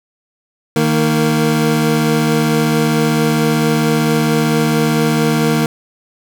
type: tone pair together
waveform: 25% pulse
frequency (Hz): 155.56 / 231.1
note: D#3 / A#3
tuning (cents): 0 / -15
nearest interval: perfect fifth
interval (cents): 685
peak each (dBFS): -11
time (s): 0.76-5.66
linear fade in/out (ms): 2
effects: none